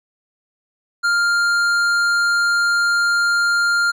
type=tone with hard clipping; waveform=sine; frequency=1400 Hz; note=F6; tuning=4 cents sharp; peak=-16 dBFS; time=1.03-3.92 s; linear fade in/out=20 ms; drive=10 dB; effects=none